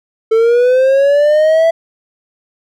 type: linear sweep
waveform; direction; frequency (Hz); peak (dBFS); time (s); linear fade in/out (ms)
triangle; up; 440.9 to 665; -5; 0.31-1.71; 10
effects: none